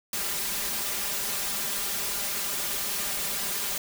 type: noise with comb filter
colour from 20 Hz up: white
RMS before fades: -30 dBFS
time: 0.13-3.78 s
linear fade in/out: 2 ms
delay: 5 ms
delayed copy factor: +0.9
effects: none